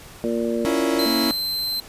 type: harmonic tone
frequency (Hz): 116.54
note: A#2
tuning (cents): 0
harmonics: 2 / 3 / 4 / 5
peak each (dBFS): -24 / -26 / -27 / -28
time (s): 0.24-1.06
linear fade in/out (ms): 0
type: chord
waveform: 40% pulse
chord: A# diminished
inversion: none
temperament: equal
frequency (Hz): 233.1 / 277.2 / 329.6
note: A#3 / C#4 / E4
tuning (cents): 0 / 0 / 0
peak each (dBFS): -23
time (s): 0.65-1.31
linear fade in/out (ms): 0
type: tone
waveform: 45% pulse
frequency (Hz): 4100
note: C8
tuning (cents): -36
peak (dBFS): -22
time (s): 0.99-1.8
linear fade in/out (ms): 2
effects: pink hiss -43 dBFS RMS until 1.88 s + resampled to 32000 Hz